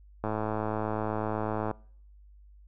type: click train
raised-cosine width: 1 ms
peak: -17 dBFS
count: 160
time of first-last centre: 0.24-1.712 s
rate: 108 Hz
effects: noise-tail reverb RT60 0.6 s tail -25 dB re dry + added 50 Hz sine -51 dBFS peak until 2.67 s